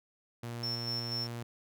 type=tone; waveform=sawtooth; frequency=118.3 Hz; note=A#2; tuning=26 cents sharp; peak=-34 dBFS; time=0.43-1.43 s; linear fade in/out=5 ms
type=tone with tremolo; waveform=triangle; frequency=5400 Hz; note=E8; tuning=41 cents sharp; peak=-32 dBFS; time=0.63-1.27 s; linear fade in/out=5 ms; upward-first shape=square; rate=4.1 Hz; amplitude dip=45%
effects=none